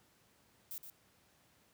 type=noise with echo; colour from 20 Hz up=violet; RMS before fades=-44 dBFS; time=0.71-0.78 s; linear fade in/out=0 ms; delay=120 ms; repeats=1; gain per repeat=-7 dB; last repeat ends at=0.9 s; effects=pink hiss -69 dBFS RMS until 1.73 s + high-pass 80 Hz 12 dB/octave